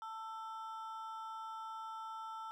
triangle ring-modulated tone, 1108.7 Hz, C#6, in tune, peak -38 dBFS, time 0.02-2.51 s, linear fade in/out 0 ms, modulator 220 Hz, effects none

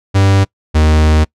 45% pulse tone pair in turn, 97.6 / 77.47 Hz, G2 / D#2, -7 / -7 cents, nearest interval major third, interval 400 cents, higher first, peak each -7 dBFS, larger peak neither, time 0.14-0.45 / 0.74-1.25 s, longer second, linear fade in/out 20 ms, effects noise-tail reverb RT60 0.1 s tail -25 dB re dry + low-pass 7000 Hz 12 dB/octave

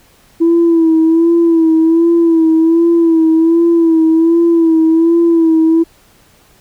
sine tone with vibrato, 329.6 Hz, E4, in tune, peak -5 dBFS, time 0.4-5.84 s, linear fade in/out 20 ms, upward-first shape sine, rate 1.3 Hz, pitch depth 47 cents each way, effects tanh soft clip ceiling -3 dBFS + pink hiss -48 dBFS RMS until 6.6 s

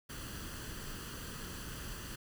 pink noise with comb filter, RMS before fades -44 dBFS, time 0.09-2.16 s, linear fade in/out 10 ms, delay 0.66 ms, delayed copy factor +0.6, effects none

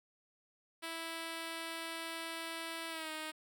5% pulse tone with pitch glide, 329 to 311.8 Hz, E4 to D#4, -3 to +4 cents, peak -29 dBFS, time 0.82-3.32 s, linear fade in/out 20 ms, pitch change -93 cents, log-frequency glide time 2.89-3.11 s, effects none

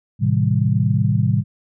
sine chord, A half-diminished seventh, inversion none, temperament equal with one note detuned, 110 / 130.81 / 158.65 / 196 Hz, A2 / C3 / Eb3 / G3, 0 / 0 / +34 / 0 cents, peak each -18 / -19 / -22 / -22 dBFS, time 0.19-1.44 s, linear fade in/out 50 ms, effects none

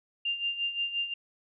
sine tone with tremolo, 2794 Hz, F7, in tune, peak -26 dBFS, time 0.25-1.14 s, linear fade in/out 5 ms, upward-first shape sine, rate 5.7 Hz, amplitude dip 70%, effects none

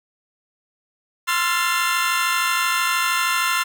25% pulse chord, F major seventh, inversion second, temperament equal with one note detuned, 1046.5 / 1343.9 / 1396.9 / 1760 Hz, C6 / E6 / F6 / A6, 0 / +33 / 0 / 0 cents, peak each -19 / -21 / -21 / -22 dBFS, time 1.27-3.64 s, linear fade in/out 20 ms, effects none

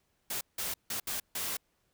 white noise bursts at uneven times, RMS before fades -35 dBFS, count 5, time 0.3-0.41 / 0.58-0.74 / 0.9-1 / 1.07-1.2 / 1.35-1.57 s, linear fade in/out 5 ms, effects pink hiss -75 dBFS RMS until 1.93 s

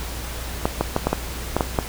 clicks, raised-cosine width 1 ms, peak -4 dBFS, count 8, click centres 0.655 / 0.81 / 0.964 / 1.07 / 1.13 / 1.566 / 1.608 / 1.788 s, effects added 60 Hz sine -31 dBFS peak until 1.88 s + pink hiss -33 dBFS RMS until 1.88 s

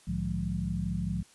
sine tone cluster, 64 / 108.3 / 152.3 / 177.2 / 210 Hz, C2 / A2 / D#3 / F3 / G#3, -38 / -27 / -37 / +25 / +19 cents, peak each -36 / -37 / -37 / -32 / -39 dBFS, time 0.07-1.23 s, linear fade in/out 10 ms, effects white hiss -59 dBFS RMS until 1.34 s + resampled to 24000 Hz

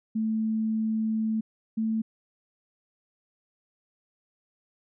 sine tone pair in turn, 220 / 221.5 Hz, A3 / A3, 0 / +12 cents, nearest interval unison, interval 12 cents, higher second, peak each -24 dBFS, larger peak neither, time 0.15-1.41 / 1.77-2.02 s, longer first, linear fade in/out 10 ms, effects none

